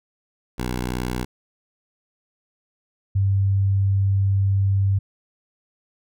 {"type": "tone pair in turn", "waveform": ["10% pulse", "sine"], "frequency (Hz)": [61.74, 98.01], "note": ["B1", "G2"], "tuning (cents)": [0, 0], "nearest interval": "minor sixth", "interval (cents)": 800, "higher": "second", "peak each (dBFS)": -16, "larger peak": "neither", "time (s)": [[0.58, 1.25], [3.15, 4.99]], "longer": "second", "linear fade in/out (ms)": 10, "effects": []}